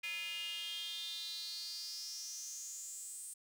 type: tone with high-pass filter sweep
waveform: square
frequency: 188.9 Hz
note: F#3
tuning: 36 cents sharp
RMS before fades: -44 dBFS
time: 0.03-3.34 s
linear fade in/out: 10 ms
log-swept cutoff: 2400 to 8700 Hz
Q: 7.3
effects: none